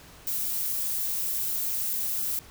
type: noise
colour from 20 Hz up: violet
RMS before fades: -29 dBFS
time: 0.27-2.39 s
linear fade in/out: 0 ms
effects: pink hiss -50 dBFS RMS until 2.5 s